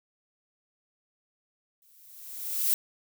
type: noise with exponential growth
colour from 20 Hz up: violet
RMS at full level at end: -23 dBFS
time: 1.82-2.74 s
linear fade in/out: 1 ms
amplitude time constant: 200 ms
effects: none